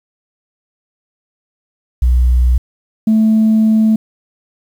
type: tone pair in turn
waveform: sine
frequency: 61.74 / 219.2 Hz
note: B1 / A3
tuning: 0 / -6 cents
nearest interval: octave + minor seventh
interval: 2194 cents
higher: second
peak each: -6 dBFS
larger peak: neither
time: 2.02-2.58 / 3.07-3.96 s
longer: second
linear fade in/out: 5 ms
effects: tanh soft clip ceiling -5 dBFS + 7-bit